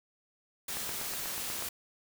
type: noise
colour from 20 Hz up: white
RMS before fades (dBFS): -37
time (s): 0.68-1.69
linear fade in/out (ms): 5
type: click train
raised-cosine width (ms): 0.5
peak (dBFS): -25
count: 8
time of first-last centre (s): 0.77-1.624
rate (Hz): 8.2
effects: none